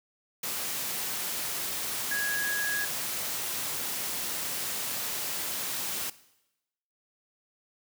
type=tone in noise; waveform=sine; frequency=1661.2 Hz; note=G#6; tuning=in tune; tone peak=-28 dBFS; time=2.11-2.85 s; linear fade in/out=5 ms; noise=white; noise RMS=-33 dBFS; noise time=0.43-6.1 s; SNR=+2 dB; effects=noise-tail reverb RT60 0.9 s tail -18 dB re dry + high-pass 100 Hz 12 dB/octave